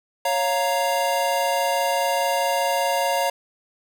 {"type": "chord", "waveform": "square", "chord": "Bb minor", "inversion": "first", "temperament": "equal", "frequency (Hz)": [554.4, 698.5, 932.3], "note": ["Db5", "F5", "Bb5"], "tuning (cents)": [0, 0, 0], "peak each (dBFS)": -25, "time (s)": [0.25, 3.3], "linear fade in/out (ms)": 5, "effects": []}